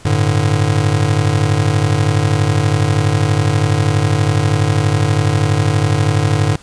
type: chord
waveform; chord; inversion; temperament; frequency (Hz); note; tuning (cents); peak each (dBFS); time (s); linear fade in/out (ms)
square; G suspended second; none; just; 98 / 110.25 / 147; G2 / A2 / D3; 0 / +4 / +2; -17; 0.05-6.56; 5
effects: pink hiss -42 dBFS RMS until 6.62 s + resampled to 22050 Hz